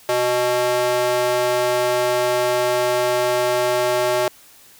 square tone with high-pass filter, 123.47 Hz, B2, in tune, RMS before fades -19 dBFS, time 0.09-4.28 s, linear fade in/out 0 ms, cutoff 520 Hz, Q 2.6, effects white hiss -48 dBFS RMS until 4.79 s

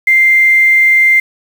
sine tone with quantisation, 2093 Hz, C7, in tune, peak -5 dBFS, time 0.07-1.2 s, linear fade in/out 5 ms, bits 5, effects none

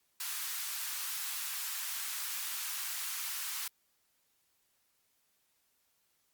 white high-pass noise, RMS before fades -38 dBFS, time 0.2-3.68 s, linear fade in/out 5 ms, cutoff 1000 Hz, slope 24 dB/octave, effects white hiss -75 dBFS RMS until 6.33 s + Opus 48 kbps

